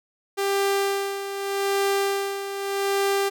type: tone with tremolo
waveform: sawtooth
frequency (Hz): 395.9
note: G4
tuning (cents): +17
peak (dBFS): -16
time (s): 0.37-3.3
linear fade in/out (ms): 20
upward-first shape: sine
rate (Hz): 0.83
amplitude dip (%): 65
effects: none